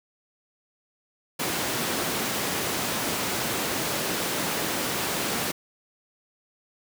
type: high-pass noise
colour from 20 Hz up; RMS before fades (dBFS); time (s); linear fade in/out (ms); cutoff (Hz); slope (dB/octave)
pink; -28; 1.39-5.52; 10; 180; 12
effects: none